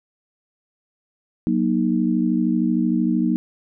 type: chord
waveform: sine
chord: D# minor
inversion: first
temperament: equal with one note detuned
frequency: 185 / 238 / 311.1 Hz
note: F#3 / A#3 / D#4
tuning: 0 / +36 / 0 cents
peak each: -22 / -20 / -22 dBFS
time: 1.47-3.36 s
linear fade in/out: 0 ms
effects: none